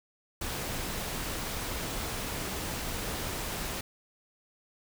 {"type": "noise", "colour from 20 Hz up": "pink", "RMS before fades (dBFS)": -35, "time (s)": [0.41, 3.81], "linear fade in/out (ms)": 5, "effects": []}